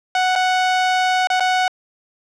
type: tone with dropouts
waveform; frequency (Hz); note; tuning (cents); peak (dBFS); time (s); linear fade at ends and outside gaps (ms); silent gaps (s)
sawtooth; 740; F#5; 0; -11; 0.15-1.68; 2; 0.354-0.359 / 1.272-1.301 / 1.398-1.405
effects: low-pass 5000 Hz 12 dB/octave